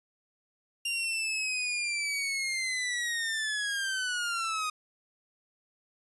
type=linear sweep; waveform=sawtooth; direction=down; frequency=2794 to 1238 Hz; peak=-26 dBFS; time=0.85-4.7 s; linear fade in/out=5 ms; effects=resampled to 24000 Hz